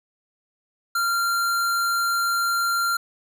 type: tone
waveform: square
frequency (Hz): 1383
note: F6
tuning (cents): -17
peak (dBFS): -21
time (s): 0.95-2.97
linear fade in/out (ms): 5
effects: none